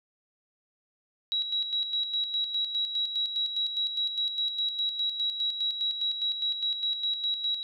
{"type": "tone with tremolo", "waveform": "sine", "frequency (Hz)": 3876, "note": "B7", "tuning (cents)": -33, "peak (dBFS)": -25, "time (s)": [1.32, 7.63], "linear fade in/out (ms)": 0, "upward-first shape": "square", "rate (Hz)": 4.9, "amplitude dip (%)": 55, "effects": []}